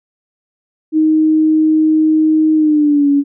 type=tone with pitch glide; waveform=sine; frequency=312.6 to 283.4 Hz; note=D#4 to C#4; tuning=+8 to +38 cents; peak=-8 dBFS; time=0.92-3.24 s; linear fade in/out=50 ms; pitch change=-170 cents; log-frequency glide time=2.55-3.09 s; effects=none